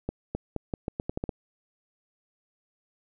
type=accelerating click train; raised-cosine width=2 ms; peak=-16 dBFS; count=10; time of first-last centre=0.09-1.292 s; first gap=260 ms; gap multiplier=0.82; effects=none